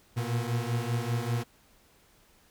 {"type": "beating tone pair", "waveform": "40% pulse", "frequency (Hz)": [116.1, 121.2], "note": ["A#2", "B2"], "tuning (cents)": [-7, -32], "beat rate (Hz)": 5.1, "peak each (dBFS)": -30, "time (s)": [0.16, 1.44], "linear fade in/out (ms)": 20, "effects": ["pink hiss -62 dBFS RMS until 2.5 s"]}